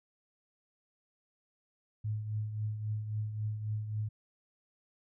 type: tone with tremolo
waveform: sine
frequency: 107.1 Hz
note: A2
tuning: 46 cents flat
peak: -30 dBFS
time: 2.04-4.09 s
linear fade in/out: 10 ms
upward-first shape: triangle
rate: 3.7 Hz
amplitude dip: 60%
effects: none